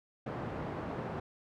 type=band-pass noise; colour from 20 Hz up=pink; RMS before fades=-39 dBFS; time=0.26-1.2 s; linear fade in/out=5 ms; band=100 to 1100 Hz; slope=12 dB/octave; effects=none